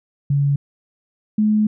sine tone pair in turn, 141.5 / 213.2 Hz, C#3 / G#3, +36 / +46 cents, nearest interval perfect fifth, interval 710 cents, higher second, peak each -14 / -13 dBFS, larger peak second, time 0.3-0.56 / 1.38-1.67 s, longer second, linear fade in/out 5 ms, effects none

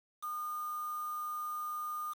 sine tone with quantisation, 1217 Hz, D#6, 39 cents flat, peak -36 dBFS, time 0.22-2.14 s, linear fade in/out 20 ms, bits 8, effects none

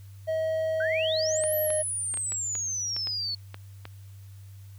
triangle tone with pitch glide, 638 to 615.6 Hz, D#5 to D#5, +43 to -19 cents, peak -23 dBFS, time 0.27-1.83 s, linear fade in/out 20 ms, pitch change -62 cents, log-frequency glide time 1.04-1.53 s
sine exponential two-way sweep, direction up then down, 1480 to 12000 to 4369 Hz, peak -28 dBFS, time 0.8-3.35 s, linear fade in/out 5 ms, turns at 1.55 s
clicks, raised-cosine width 0.3 ms, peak -23 dBFS, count 10, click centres 1.438 / 1.704 / 2.141 / 2.173 / 2.321 / 2.553 / 2.965 / 3.072 / 3.544 / 3.854 s
effects added 98 Hz sine -43 dBFS peak until 4.78 s + white hiss -61 dBFS RMS until 4.78 s

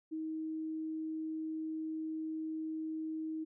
sine tone, 316.3 Hz, D#4, 29 cents sharp, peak -36 dBFS, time 0.11-3.45 s, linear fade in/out 20 ms, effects none

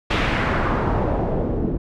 pink noise with low-pass filter sweep, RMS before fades -21 dBFS, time 0.1-1.78 s, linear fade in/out 10 ms, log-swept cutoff 2900 to 320 Hz, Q 1.4, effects none

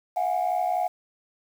sine tone cluster, 664 / 728 / 820 Hz, E5 / F#5 / G#5, +12 / -28 / -22 cents, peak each -29 / -23 / -29 dBFS, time 0.16-0.88 s, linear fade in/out 10 ms, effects tanh soft clip ceiling -17 dBFS + 8-bit

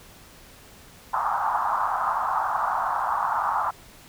pink band-pass noise, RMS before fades -25 dBFS, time 1.13-3.71 s, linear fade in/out 10 ms, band 780 to 1300 Hz, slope 48 dB/octave, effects pink hiss -49 dBFS RMS until 4.08 s

